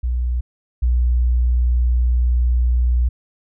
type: tone pair in turn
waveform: sine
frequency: 61 / 60.77 Hz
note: B1 / B1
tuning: -21 / -27 cents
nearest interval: unison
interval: 6 cents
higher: first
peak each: -17 / -13 dBFS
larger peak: second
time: 0.03-0.41 / 0.82-3.09 s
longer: second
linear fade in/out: 10 ms
effects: none